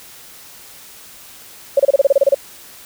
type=tone bursts; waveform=sine; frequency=554.4 Hz; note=C#5; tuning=in tune; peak=-7 dBFS; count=11; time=1.77-2.346 s; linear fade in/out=5 ms; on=26 ms; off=29 ms; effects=white hiss -40 dBFS RMS until 2.85 s